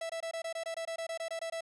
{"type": "tone bursts", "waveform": "45% pulse", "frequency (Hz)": 659.3, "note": "E5", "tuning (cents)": 0, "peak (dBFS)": -35, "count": 15, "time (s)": [0.01, 1.608], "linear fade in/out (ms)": 5, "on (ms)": 86, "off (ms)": 22, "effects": ["resampled to 24000 Hz"]}